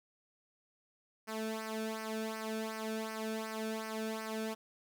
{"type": "tone with flanger", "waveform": "sawtooth", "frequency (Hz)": 220, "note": "A3", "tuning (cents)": 0, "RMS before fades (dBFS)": -39, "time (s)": [1.27, 4.55], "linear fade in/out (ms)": 20, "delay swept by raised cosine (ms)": [0.27, 1.02], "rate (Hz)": 2.7, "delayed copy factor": -0.75, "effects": []}